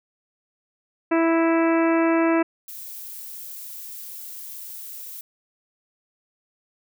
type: harmonic tone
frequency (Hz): 329.6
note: E4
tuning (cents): 0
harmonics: 1 / 2 / 3 / 4 / 5 / 6 / 7 / 8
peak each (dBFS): -18 / -24 / -28 / -30 / -32 / -34 / -35 / -36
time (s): 1.11-2.43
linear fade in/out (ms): 10
type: noise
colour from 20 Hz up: violet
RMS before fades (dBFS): -37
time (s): 2.68-5.21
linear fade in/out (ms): 2
effects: none